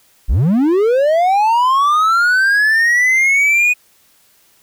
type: linear sweep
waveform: triangle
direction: up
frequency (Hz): 34.46 to 2489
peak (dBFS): -8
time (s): 0.28-3.74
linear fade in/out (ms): 20
effects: white hiss -53 dBFS RMS until 4.62 s